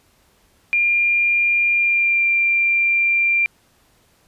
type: tone with pitch glide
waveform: sine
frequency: 2400 to 2375 Hz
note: D7 to D7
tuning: +37 to +19 cents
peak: -14 dBFS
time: 0.73-3.46 s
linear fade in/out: 0 ms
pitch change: -18 cents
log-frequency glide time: 1.75-2.25 s
effects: pink hiss -58 dBFS RMS until 4.27 s + resampled to 32000 Hz